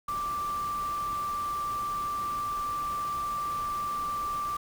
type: tone in noise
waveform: sine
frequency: 1174.7 Hz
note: D6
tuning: in tune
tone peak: -29 dBFS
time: 0.08-4.57 s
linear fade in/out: 5 ms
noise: pink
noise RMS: -44 dBFS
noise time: 0.08-4.57 s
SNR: +12 dB
effects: none